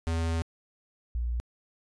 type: tone pair in turn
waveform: square / sine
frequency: 82.41 / 59.17 Hz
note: E2 / A#1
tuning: 0 / +27 cents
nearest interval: tritone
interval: 573 cents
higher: first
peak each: -27 dBFS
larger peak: neither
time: 0.07-0.42 / 1.15-1.4 s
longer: first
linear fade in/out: 0 ms
effects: resampled to 22050 Hz